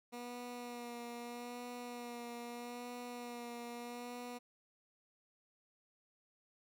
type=tone with vibrato; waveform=15% pulse; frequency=241 Hz; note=B3; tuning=42 cents flat; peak=-38 dBFS; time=0.12-4.39 s; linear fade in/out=20 ms; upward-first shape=sine; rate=0.79 Hz; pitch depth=23 cents each way; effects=none